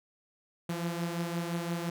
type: beating tone pair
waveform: sawtooth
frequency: 169.3 / 175.1 Hz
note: E3 / F3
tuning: +46 / +5 cents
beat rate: 5.8 Hz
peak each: -29 / -34 dBFS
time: 0.69-1.9 s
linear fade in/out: 5 ms
effects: none